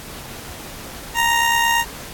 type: tone with amplitude modulation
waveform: 20% pulse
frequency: 932.3 Hz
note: A#5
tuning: in tune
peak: -8 dBFS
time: 1.14-1.85 s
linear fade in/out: 50 ms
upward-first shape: sine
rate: 68.8 Hz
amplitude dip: 45%
effects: pink hiss -35 dBFS RMS until 2.13 s + AAC 64 kbps